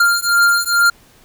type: beating tone pair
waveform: square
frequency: 1396.9 / 1399.2 Hz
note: F6 / F6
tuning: 0 / +3 cents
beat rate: 2.3 Hz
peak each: -15 dBFS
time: 0-0.9 s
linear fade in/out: 5 ms
effects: pink hiss -49 dBFS RMS until 1.24 s